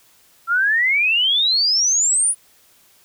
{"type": "exponential sweep", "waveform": "sine", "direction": "up", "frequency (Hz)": [1339, 9950], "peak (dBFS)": -14, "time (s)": [0.47, 2.35], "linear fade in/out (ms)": 50, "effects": ["white hiss -54 dBFS RMS until 3.04 s"]}